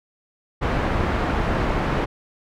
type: low-pass noise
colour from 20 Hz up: pink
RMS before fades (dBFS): -22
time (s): 0.61-2.06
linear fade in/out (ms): 20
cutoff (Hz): 1700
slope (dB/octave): 12
effects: none